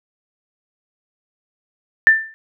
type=tone with exponential decay; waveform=sine; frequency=1779 Hz; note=A6; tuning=19 cents sharp; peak=-3 dBFS; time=2.07-2.34 s; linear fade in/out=0 ms; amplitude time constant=58 ms; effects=none